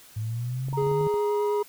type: linear sweep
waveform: sine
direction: up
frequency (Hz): 106.4 to 154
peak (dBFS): -27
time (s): 0.16-1.08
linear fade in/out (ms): 10
type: clicks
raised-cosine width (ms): 2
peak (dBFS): -28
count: 8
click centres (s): 0.685 / 0.728 / 0.822 / 0.869 / 0.915 / 1.011 / 1.069 / 1.141
type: tone with pitch glide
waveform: sine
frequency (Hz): 932.3 to 960.7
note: A#5 to B5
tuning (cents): 0 to -48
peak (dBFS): -30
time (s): 0.73-1.63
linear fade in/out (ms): 5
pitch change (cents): +52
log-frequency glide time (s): 1.06-1.47
type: tone with vibrato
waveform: triangle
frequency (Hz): 415.3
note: G#4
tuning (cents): 0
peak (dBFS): -21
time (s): 0.77-1.63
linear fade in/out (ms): 10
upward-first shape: triangle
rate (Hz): 9.5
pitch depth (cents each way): 9
effects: white hiss -51 dBFS RMS until 1.68 s